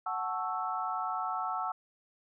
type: chord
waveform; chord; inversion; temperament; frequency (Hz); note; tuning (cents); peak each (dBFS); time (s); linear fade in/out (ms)
sine; F# minor seventh; none; equal; 740 / 880 / 1108.7 / 1318.5; F#5 / A5 / C#6 / E6; 0 / 0 / 0 / 0; -36 / -38 / -39 / -35; 0.06-1.72; 5
effects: none